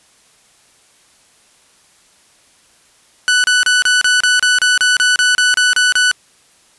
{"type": "tone bursts", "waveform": "sawtooth", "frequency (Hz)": 1488, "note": "F#6", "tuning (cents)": 9, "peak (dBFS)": -6, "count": 15, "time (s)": [3.28, 6.114], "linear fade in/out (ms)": 0, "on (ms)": 160, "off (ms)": 31, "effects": ["white hiss -51 dBFS RMS until 6.78 s", "resampled to 24000 Hz"]}